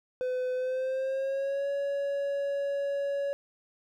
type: tone with pitch glide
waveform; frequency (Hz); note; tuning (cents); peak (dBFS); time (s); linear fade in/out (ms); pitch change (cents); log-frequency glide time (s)
triangle; 506 to 561.4; B4 to C#5; +42 to +22; -26; 0.21-3.33; 0; +180; 0.54-1.69
effects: none